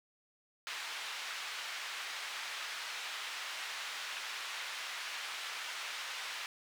white band-pass noise, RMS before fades -42 dBFS, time 0.67-6.46 s, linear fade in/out 0 ms, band 1100 to 3300 Hz, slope 12 dB/octave, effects none

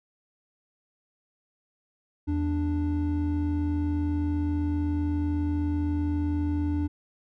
triangle tone pair together, 81.92 / 293.7 Hz, E2 / D4, -10 / 0 cents, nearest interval octave + minor seventh, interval 2210 cents, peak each -25 dBFS, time 2.27-6.88 s, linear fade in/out 20 ms, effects none

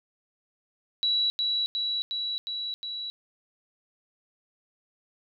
sine tone with echo, 3918 Hz, B7, 15 cents flat, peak -22 dBFS, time 1.03-1.3 s, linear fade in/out 0 ms, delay 360 ms, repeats 5, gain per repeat -2 dB, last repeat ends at 3.1 s, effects none

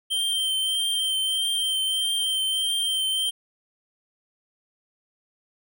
square tone with vibrato, 3136 Hz, G7, in tune, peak -23 dBFS, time 0.1-3.31 s, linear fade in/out 20 ms, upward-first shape triangle, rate 1.6 Hz, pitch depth 22 cents each way, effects none

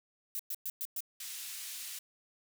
violet noise bursts, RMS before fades -37 dBFS, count 5, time 0.35-1.005 s, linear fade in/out 0 ms, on 43 ms, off 110 ms
white band-pass noise, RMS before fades -43 dBFS, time 1.2-1.99 s, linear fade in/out 5 ms, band 2300 to 15000 Hz, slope 12 dB/octave
effects none

